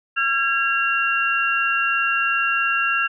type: tone cluster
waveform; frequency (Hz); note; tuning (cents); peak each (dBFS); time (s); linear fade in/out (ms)
sine; 1361 / 1638 / 2760; F6 / G#6 / F7; -45 / -24 / -21; -22; 0.16-3.08; 20
effects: none